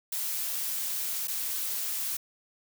blue noise with dropouts, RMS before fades -32 dBFS, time 0.12-2.17 s, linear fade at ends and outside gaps 5 ms, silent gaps 1.274-1.28 s, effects none

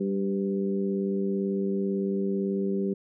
harmonic tone with a mistuned harmonic, 98 Hz, G2, in tune, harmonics 2 / 3 / 4 / 5, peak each -27 / -36 / -29 / -39 dBFS, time 0-2.94 s, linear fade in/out 10 ms, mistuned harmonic 5, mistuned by +17 cents, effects none

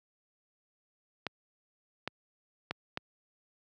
clicks, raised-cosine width 0.3 ms, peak -17 dBFS, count 4, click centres 1.267 / 2.076 / 2.71 / 2.974 s, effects high-pass 100 Hz 12 dB/octave

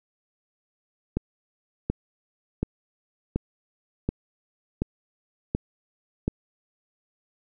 click train, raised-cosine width 3 ms, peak -11 dBFS, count 8, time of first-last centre 1.17-6.279 s, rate 1.37 Hz, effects none

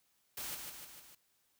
white noise with echo, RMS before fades -42 dBFS, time 0.37-0.55 s, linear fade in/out 5 ms, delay 150 ms, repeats 4, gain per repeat -4 dB, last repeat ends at 1.15 s, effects white hiss -75 dBFS RMS until 1.59 s

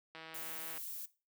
click train, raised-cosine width 0.3 ms, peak -33 dBFS, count 102, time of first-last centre 0.15-0.777 s, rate 161 Hz
violet noise, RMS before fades -44 dBFS, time 0.34-1.06 s, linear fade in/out 10 ms
effects noise-tail reverb RT60 0.3 s tail -18 dB re dry + high-pass 200 Hz 12 dB/octave

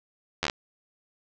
slowing click train, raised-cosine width 0.2 ms, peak -8 dBFS, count 6, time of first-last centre 0.43-0.499 s, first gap 11 ms, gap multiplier 1.11, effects low-pass 6000 Hz 12 dB/octave

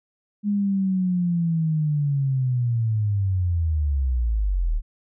sine linear sweep, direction down, 207.7 to 35.73 Hz, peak -19 dBFS, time 0.43-4.82 s, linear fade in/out 50 ms, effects none

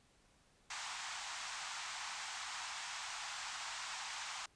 pink band-pass noise, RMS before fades -45 dBFS, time 0.7-4.46 s, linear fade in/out 5 ms, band 780 to 8200 Hz, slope 48 dB/octave, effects pink hiss -70 dBFS RMS until 4.55 s + resampled to 22050 Hz

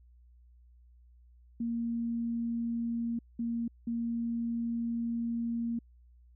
sine tone bursts at uneven times, 233.1 Hz, A#3, in tune, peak -30 dBFS, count 3, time 1.6-3.19 / 3.39-3.68 / 3.87-5.79 s, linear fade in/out 5 ms, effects added 60 Hz sine -56 dBFS peak until 6.35 s

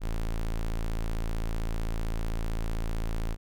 square tone, 27.81 Hz, A0, 19 cents sharp, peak -28 dBFS, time 0-3.37 s, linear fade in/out 50 ms, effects none

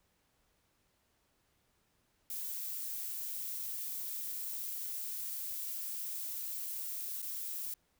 violet noise with dropouts, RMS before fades -40 dBFS, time 2.3-7.74 s, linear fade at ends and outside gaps 2 ms, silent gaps 7.219-7.226 s, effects pink hiss -75 dBFS RMS until 7.99 s

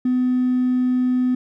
triangle tone with hard clipping, 251.9 Hz, B3, 34 cents sharp, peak -16 dBFS, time 0.05-1.35 s, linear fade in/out 5 ms, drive 3 dB, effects none

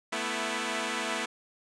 5% pulse chord, A suspended second, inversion none, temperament equal with one note detuned, 220 / 246.9 / 331.5 Hz, A3 / B3 / E4, 0 / 0 / +10 cents, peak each -23 / -23 / -23 dBFS, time 0.12-1.26 s, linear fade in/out 10 ms, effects resampled to 22050 Hz

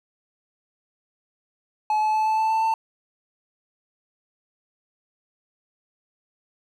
triangle tone with pitch steps, 856 / 862 / 867.9 / 874 / 880.1 / 886.2 / 892.4 Hz, A5 / A5 / A5 / A5 / A5 / A5 / A5, -48 / -36 / -24 / -12 / 0 / +12 / +24 cents, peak -17 dBFS, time 1.9-2.74 s, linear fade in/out 2 ms, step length 120 ms, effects none

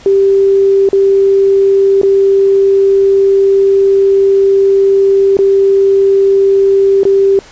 sine tone with dropouts, 392 Hz, G4, in tune, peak -5 dBFS, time 0.06-7.39 s, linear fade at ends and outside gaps 1 ms, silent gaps 0.889-0.93 / 2.015-2.032 / 5.369-5.389 / 7.033-7.052 s, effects pink hiss -37 dBFS RMS until 7.51 s + resampled to 16000 Hz

